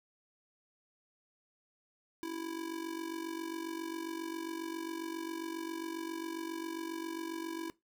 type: tone with amplitude modulation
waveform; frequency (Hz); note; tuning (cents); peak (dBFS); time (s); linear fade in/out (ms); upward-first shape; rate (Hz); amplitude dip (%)
square; 329.6; E4; 0; -35; 2.23-7.7; 0; sine; 47.4; 75
effects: noise-tail reverb RT60 0.2 s tail -19 dB re dry